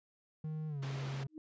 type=tone with pitch glide; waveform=triangle; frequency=155.56 to 136.21 Hz; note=D#3 to C#3; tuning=0 to -30 cents; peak=-35 dBFS; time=0.44-1.27 s; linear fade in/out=5 ms; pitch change=-230 cents; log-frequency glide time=0.68-0.81 s
type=band-pass noise; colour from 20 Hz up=pink; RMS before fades=-48 dBFS; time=0.82-1.24 s; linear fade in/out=10 ms; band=150 to 4500 Hz; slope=12 dB/octave
type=tone with exponential growth; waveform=sine; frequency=311.1 Hz; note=D#4; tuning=in tune; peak=-40 dBFS; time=1.28-1.38 s; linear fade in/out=1 ms; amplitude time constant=20 ms
effects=resampled to 16000 Hz